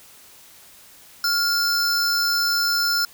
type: tone pair together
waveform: square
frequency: 1399 / 5282 Hz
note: F6 / E8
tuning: +3 / +3 cents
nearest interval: octave + major seventh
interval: 2300 cents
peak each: -22 / -22 dBFS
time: 1.24-3.05 s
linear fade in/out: 2 ms
effects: white hiss -48 dBFS RMS until 3.13 s